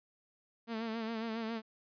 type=tone with vibrato; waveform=sawtooth; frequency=225.4 Hz; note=A3; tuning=42 cents sharp; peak=-32 dBFS; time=0.67-1.62 s; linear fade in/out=50 ms; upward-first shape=sine; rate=7.3 Hz; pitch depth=53 cents each way; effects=resampled to 11025 Hz